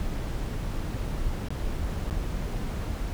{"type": "noise with dropouts", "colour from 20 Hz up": "brown", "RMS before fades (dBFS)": -30, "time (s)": [0, 3.13], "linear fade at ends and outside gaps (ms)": 0, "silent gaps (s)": [[1.485, 1.505], [2.099, 2.109]], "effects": []}